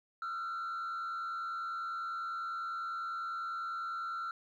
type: tone with frequency modulation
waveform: sine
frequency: 1355 Hz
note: E6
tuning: 47 cents sharp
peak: -33 dBFS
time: 0.22-4.31 s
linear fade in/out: 2 ms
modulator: 80 Hz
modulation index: 0.71
effects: tanh soft clip ceiling -35 dBFS + 12-bit